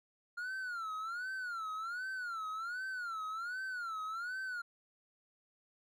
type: tone with vibrato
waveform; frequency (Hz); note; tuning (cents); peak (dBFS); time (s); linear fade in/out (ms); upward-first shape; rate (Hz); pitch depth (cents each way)
triangle; 1400; F6; +4; -36; 0.37-4.62; 10; sine; 1.3; 170
effects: none